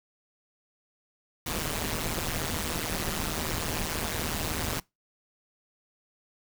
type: noise with amplitude modulation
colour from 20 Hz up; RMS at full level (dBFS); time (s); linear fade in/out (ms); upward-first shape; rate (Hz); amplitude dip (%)
pink; -27; 1.46-4.8; 5; sine; 158; 100
effects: noise-tail reverb RT60 0.2 s tail -23 dB re dry